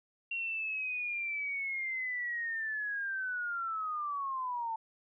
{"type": "linear sweep", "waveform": "sine", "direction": "down", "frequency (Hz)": [2754, 885], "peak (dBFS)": -33, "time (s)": [0.31, 4.76], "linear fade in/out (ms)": 5, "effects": []}